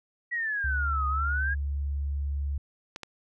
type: exponential two-way sweep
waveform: sine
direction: down then up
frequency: 1941 to 1229 to 1661 Hz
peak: -27 dBFS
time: 0.31-1.55 s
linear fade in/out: 20 ms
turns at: 1.07 s
type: tone with pitch glide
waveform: sine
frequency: 69.3 to 70.8 Hz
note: C#2 to C#2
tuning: 0 to +37 cents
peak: -27 dBFS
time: 0.64-2.58 s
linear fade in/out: 5 ms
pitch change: +37 cents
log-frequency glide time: 0.75-0.88 s
type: clicks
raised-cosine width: 0.2 ms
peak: -20 dBFS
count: 2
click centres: 2.961 / 3.033 s
effects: none